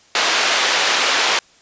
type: band-pass noise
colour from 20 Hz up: white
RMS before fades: -17 dBFS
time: 0.15-1.39 s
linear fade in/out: 2 ms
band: 490 to 3900 Hz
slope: 12 dB/octave
effects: white hiss -51 dBFS RMS until 1.61 s + resampled to 16000 Hz